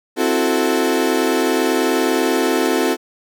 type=chord; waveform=35% pulse; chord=F# half-diminished seventh; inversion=second; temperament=equal; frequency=261.6 / 329.6 / 370 / 440 Hz; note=C4 / E4 / F#4 / A4; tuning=0 / 0 / 0 / 0 cents; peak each=-19 dBFS; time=0.16-2.97 s; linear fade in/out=50 ms; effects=none